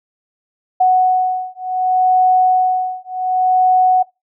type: beating tone pair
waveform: sine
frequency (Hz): 740 / 740.67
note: F#5 / F#5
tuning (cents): 0 / +2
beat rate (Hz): 0.67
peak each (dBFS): -14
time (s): 0.8-4.03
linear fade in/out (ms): 10
effects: noise-tail reverb RT60 0.2 s tail -21 dB re dry